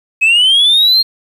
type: linear sweep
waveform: sine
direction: up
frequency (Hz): 2532 to 4247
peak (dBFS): -4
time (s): 0.21-1.03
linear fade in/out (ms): 20
effects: tanh soft clip ceiling -5 dBFS + 7-bit